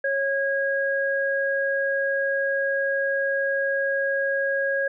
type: tone pair together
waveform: sine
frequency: 550 / 1641.5 Hz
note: C#5 / G#6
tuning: -14 / -21 cents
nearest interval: octave + perfect fifth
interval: 1893 cents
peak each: -24 dBFS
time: 0.04-4.88 s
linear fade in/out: 5 ms
effects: none